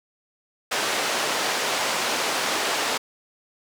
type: band-pass noise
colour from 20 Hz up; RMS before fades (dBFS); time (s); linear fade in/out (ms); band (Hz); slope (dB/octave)
pink; -25; 0.71-2.98; 10; 480 to 7200; 12
effects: none